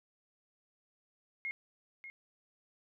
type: tone with echo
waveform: sine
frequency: 2151 Hz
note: C7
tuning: 47 cents sharp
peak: -35 dBFS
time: 1.45-1.51 s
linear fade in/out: 0 ms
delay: 590 ms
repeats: 1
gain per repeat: -10 dB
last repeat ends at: 2.1 s
effects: none